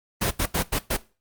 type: noise bursts at uneven times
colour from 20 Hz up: pink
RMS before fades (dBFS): -23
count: 5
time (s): 0.21-0.31 / 0.39-0.46 / 0.54-0.63 / 0.72-0.79 / 0.9-0.97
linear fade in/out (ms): 10
effects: noise-tail reverb RT60 0.3 s tail -18 dB re dry + Opus 24 kbps